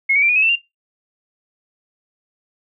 sine tone with pitch steps, 2168 / 2260 / 2356 / 2456 / 2560 / 2669 / 2782 Hz, C#7 / C#7 / D7 / D#7 / D#7 / E7 / F7, -39 / +33 / +5 / -23 / +49 / +21 / -7 cents, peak -12 dBFS, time 0.09-0.559 s, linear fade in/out 10 ms, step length 67 ms, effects noise-tail reverb RT60 0.2 s tail -21 dB re dry

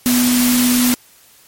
sine tone in noise, 246.9 Hz, B3, in tune, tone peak -12 dBFS, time 0.06-0.94 s, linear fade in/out 0 ms, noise white, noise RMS -18 dBFS, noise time 0.06-0.94 s, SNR +3 dB, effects white hiss -48 dBFS RMS until 1.47 s + MP3 64 kbps

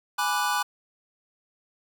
square chord, G# half-diminished seventh, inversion none, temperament equal, 830.6 / 987.8 / 1174.7 / 1480 Hz, G#5 / B5 / D6 / F#6, 0 / 0 / 0 / 0 cents, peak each -30 dBFS, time 0.18-0.63 s, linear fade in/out 10 ms, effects none

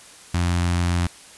sawtooth tone with notch filter, 87.4 Hz, F2, 2 cents sharp, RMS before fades -21 dBFS, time 0.34-1.07 s, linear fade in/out 5 ms, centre 470 Hz, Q 1, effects white hiss -45 dBFS RMS until 1.37 s + resampled to 24000 Hz

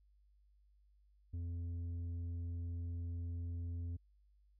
sine tone with tanh clipping, 85.8 Hz, F2, 30 cents flat, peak -40 dBFS, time 1.33-3.97 s, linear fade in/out 10 ms, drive 6 dB, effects added 50 Hz sine -66 dBFS peak until 4.59 s

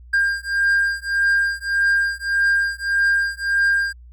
triangle beating tone pair, 1601 / 1602.7 Hz, G6 / G6, +36 / +38 cents, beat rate 1.7 Hz, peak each -18 dBFS, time 0.13-3.93 s, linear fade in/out 10 ms, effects added 60 Hz sine -40 dBFS peak until 4.12 s

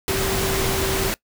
sine tone in noise, 385.6 Hz, G4, 28 cents flat, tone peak -25 dBFS, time 0.09-1.09 s, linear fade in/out 0 ms, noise pink, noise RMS -23 dBFS, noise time 0.08-1.14 s, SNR -5 dB, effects noise-tail reverb RT60 0.1 s tail -21 dB re dry

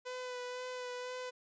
sawtooth tone with vibrato, 499.8 Hz, B4, 21 cents sharp, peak -36 dBFS, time 0.05-1.31 s, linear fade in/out 20 ms, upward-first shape sine, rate 2 Hz, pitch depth 19 cents each way, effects resampled to 16000 Hz

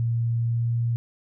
sine tone with pitch glide, 116.54 to 117.49 Hz, A#2 to A#2, 0 to +14 cents, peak -21 dBFS, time 0-0.96 s, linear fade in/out 0 ms, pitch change +14 cents, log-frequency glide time 0.41-0.75 s, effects none

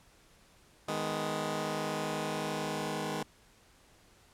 10% pulse chord, G# minor, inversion second, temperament just, 155.74 / 207.7 / 249.2 Hz, D#3 / G#3 / B3, +2 / 0 / +16 cents, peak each -28 / -28 / -32 dBFS, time 0.88-3.23 s, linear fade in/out 5 ms, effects pink hiss -62 dBFS RMS until 4.33 s + low-pass 11000 Hz 12 dB/octave

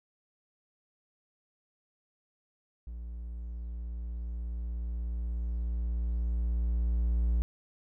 triangle tone with level ramp, 58.3 Hz, A#1, 1 cent sharp, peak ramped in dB -36 to -22 dBFS, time 2.87-7.42 s, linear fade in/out 0 ms, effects none

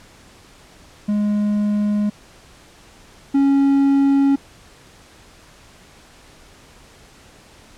triangle tone pair in turn, 207.7 / 276.6 Hz, G#3 / C#4, 0 / -4 cents, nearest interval perfect fourth, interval 496 cents, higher second, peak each -14 / -10 dBFS, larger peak second, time 1.08-2.1 / 3.34-4.36 s, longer neither, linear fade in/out 10 ms, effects pink hiss -47 dBFS RMS until 7.77 s + low-pass 9000 Hz 12 dB/octave

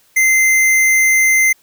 square tone, 2076 Hz, C7, 14 cents flat, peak -10 dBFS, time 0.16-1.53 s, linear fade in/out 10 ms, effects white hiss -54 dBFS RMS until 1.62 s

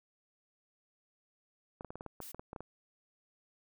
clicks, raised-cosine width 1 ms, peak -29 dBFS, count 12, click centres 1.809 / 1.847 / 1.905 / 1.956 / 2.009 / 2.063 / 2.203 / 2.346 / 2.395 / 2.531 / 2.562 / 2.606 s
blue noise, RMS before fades -48 dBFS, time 2.21-2.32 s, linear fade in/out 10 ms
effects none

